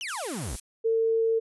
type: exponential sweep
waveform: 35% pulse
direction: down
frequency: 3136 to 47.69 Hz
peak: -30 dBFS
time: 0.01-0.56 s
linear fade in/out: 0 ms
type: noise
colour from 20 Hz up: violet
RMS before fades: -33 dBFS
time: 0.08-0.6 s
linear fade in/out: 5 ms
type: tone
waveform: sine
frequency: 451.3 Hz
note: A4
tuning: 44 cents sharp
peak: -21 dBFS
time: 0.84-1.4 s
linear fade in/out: 20 ms
effects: resampled to 24000 Hz